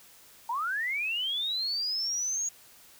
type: linear sweep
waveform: sine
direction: up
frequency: 885 to 6710 Hz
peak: -28 dBFS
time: 0.49-2.49 s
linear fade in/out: 5 ms
effects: white hiss -55 dBFS RMS until 2.99 s